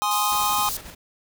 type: chord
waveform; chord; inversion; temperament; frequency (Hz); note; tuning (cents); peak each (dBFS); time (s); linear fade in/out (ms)
square; Ab major; none; equal; 830.6 / 1046.5 / 1244.5; Ab5 / C6 / Eb6; 0 / 0 / 0; -26; 0.02-0.69; 0
type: high-pass noise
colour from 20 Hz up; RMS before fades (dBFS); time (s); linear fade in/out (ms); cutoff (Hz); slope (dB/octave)
white; -29; 0.11-0.77; 2; 3800; 24
type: noise with tremolo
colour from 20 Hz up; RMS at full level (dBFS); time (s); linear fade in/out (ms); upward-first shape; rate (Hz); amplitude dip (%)
pink; -39; 0.31-0.95; 10; square; 11; 40
effects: none